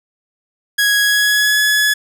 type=tone with pitch glide; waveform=sawtooth; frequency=1661.2 to 1699 Hz; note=G#6 to G#6; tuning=0 to +39 cents; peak=-8 dBFS; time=0.78-1.94 s; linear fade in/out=10 ms; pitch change=+39 cents; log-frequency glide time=1-1.6 s; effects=none